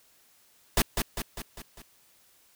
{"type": "noise with echo", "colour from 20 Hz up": "pink", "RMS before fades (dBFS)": -22, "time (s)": [0.77, 0.82], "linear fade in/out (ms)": 2, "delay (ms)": 200, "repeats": 5, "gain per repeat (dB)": -5, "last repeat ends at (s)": 1.82, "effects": ["white hiss -62 dBFS RMS until 2.55 s"]}